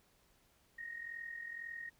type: tone with amplitude modulation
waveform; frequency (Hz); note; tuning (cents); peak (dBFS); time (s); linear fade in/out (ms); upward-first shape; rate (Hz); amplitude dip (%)
sine; 1864.7; A#6; 0; -40; 0.78-1.9; 10; sine; 42; 65
effects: pink hiss -71 dBFS RMS until 1.99 s